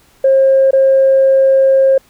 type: tone with dropouts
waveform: sine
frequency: 536 Hz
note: C5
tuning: 42 cents sharp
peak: -5 dBFS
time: 0.24-1.98 s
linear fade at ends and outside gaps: 5 ms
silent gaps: 0.709-0.731 s
effects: tanh soft clip ceiling -2 dBFS + pink hiss -50 dBFS RMS until 2.09 s